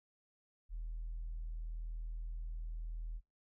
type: tone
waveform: sine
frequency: 40.44 Hz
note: E1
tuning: 32 cents flat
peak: -38 dBFS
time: 0.69-3.21 s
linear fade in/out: 50 ms
effects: noise-tail reverb RT60 0.2 s tail -25 dB re dry + tanh soft clip ceiling -36 dBFS